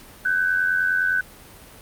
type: tone pair together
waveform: sine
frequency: 1510.2 / 1600 Hz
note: F#6 / G6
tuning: +35 / +35 cents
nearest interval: minor second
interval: 100 cents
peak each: -19 / -25 dBFS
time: 0.25-1.21 s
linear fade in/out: 5 ms
effects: pink hiss -45 dBFS RMS until 1.81 s + Opus 48 kbps